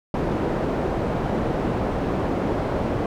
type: low-pass noise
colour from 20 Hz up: white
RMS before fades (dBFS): -24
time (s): 0.14-3.06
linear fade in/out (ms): 2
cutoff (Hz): 530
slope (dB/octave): 12
effects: none